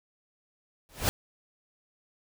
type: noise with exponential growth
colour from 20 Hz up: pink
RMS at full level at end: -22 dBFS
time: 0.89-1.09 s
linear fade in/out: 0 ms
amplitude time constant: 43 ms
effects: none